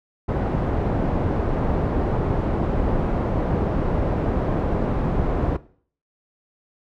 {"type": "low-pass noise", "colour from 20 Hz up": "pink", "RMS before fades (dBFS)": -22, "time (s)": [0.28, 5.57], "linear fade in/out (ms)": 10, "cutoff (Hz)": 730, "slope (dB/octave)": 12, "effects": ["noise-tail reverb RT60 0.5 s tail -18 dB re dry"]}